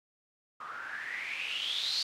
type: noise with low-pass filter sweep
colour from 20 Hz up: blue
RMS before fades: -36 dBFS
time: 0.6-2.03 s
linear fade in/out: 5 ms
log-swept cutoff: 1200 to 4500 Hz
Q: 9
effects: none